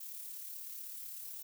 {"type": "noise with amplitude modulation", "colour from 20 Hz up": "violet", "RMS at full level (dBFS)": -44, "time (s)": [0, 1.43], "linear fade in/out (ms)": 10, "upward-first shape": "sine", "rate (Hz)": 36, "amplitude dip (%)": 35, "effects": []}